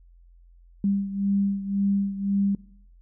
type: beating tone pair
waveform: sine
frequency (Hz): 198.2 / 200.1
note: G3 / G3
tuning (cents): +19 / +36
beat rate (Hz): 1.9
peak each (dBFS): -23 / -28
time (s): 0.84-2.55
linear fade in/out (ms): 2
effects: noise-tail reverb RT60 0.7 s tail -21 dB re dry + added 43 Hz sine -50 dBFS peak until 3.01 s